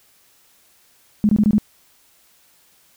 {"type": "tone bursts", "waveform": "sine", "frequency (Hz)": 210.4, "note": "G#3", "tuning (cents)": 23, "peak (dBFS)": -11, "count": 5, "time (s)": [1.24, 1.582], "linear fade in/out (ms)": 0, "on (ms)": 50, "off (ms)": 23, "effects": ["white hiss -56 dBFS RMS until 2.96 s"]}